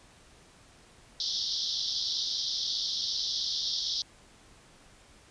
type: band-pass noise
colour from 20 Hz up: white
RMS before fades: -32 dBFS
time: 1.2-4.02 s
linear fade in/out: 2 ms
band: 3300 to 5600 Hz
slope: 96 dB/octave
effects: pink hiss -57 dBFS RMS until 5.3 s + resampled to 22050 Hz